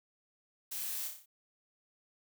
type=noise with echo; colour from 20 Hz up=blue; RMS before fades=-40 dBFS; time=0.71-1.08 s; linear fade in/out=10 ms; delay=30 ms; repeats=6; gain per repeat=-4 dB; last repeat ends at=1.26 s; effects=none